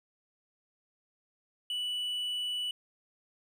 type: tone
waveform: triangle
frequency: 2960 Hz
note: F#7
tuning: in tune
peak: -30 dBFS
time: 1.7-2.71 s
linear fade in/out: 2 ms
effects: none